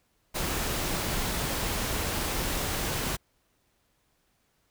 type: noise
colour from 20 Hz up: pink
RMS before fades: -30 dBFS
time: 0.34-3.17 s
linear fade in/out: 20 ms
effects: pink hiss -71 dBFS RMS until 4.7 s